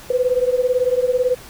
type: beating tone pair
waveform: sine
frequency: 494.7 / 512.7 Hz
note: B4 / C5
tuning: +3 / -35 cents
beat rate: 18 Hz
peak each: -17 / -19 dBFS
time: 0.1-1.35 s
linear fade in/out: 5 ms
effects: pink hiss -40 dBFS RMS until 1.49 s